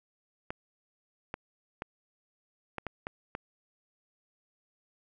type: clicks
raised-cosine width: 0.5 ms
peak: -20 dBFS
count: 7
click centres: 0.505 / 1.341 / 1.821 / 2.783 / 2.867 / 3.069 / 3.351 s
effects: none